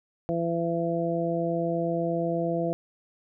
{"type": "harmonic tone", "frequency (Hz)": 168.4, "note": "E3", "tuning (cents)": 37, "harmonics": [1, 2, 3, 4], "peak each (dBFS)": [-30, -30, -30, -30], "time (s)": [0.29, 2.73], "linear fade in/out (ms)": 0, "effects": []}